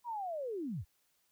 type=linear sweep; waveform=sine; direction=down; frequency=987.8 to 58 Hz; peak=-36 dBFS; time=0.04-0.85 s; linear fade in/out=50 ms; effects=white hiss -75 dBFS RMS until 1.31 s